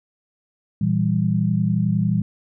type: chord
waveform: sine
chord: E diminished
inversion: second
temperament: equal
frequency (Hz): 116.54 / 164.81 / 196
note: Bb2 / E3 / G3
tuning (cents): 0 / 0 / 0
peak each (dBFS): -22 / -21 / -21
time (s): 0.81-2.22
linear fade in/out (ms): 5
effects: none